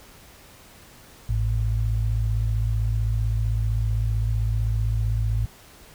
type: tone pair together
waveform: sine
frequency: 53.79 / 109.4 Hz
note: A1 / A2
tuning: -39 / -9 cents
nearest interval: octave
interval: 1230 cents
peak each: -23 / -23 dBFS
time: 1.29-5.46 s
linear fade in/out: 5 ms
effects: pink hiss -49 dBFS RMS until 5.94 s